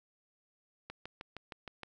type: click train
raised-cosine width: 0.3 ms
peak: -27 dBFS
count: 7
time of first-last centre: 0.9-1.833 s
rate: 6.43 Hz
effects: none